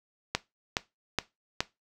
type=click train; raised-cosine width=0.2 ms; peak=-8 dBFS; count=4; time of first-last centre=0.35-1.605 s; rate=2.39 Hz; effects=noise-tail reverb RT60 0.2 s tail -17 dB re dry